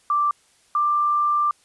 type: tone pair in turn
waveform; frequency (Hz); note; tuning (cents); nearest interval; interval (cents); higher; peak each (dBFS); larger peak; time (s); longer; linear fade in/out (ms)
sine; 1174.7 / 1183.6; D6 / D6; 0 / +13; unison; 13; second; -17; neither; 0.1-0.31 / 0.75-1.51; second; 2
effects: white hiss -59 dBFS RMS until 1.64 s + resampled to 24000 Hz